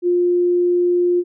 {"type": "tone", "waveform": "sine", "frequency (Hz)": 353.2, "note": "F4", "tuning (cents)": 20, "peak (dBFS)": -13, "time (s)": [0.02, 1.24], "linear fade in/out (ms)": 50, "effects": []}